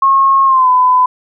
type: tone with pitch glide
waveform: sine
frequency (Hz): 1085 to 1006.5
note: C#6 to B5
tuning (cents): -37 to +33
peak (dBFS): -6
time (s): 0.02-1.06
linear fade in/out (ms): 5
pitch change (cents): -130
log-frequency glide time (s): 0.45-0.69
effects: none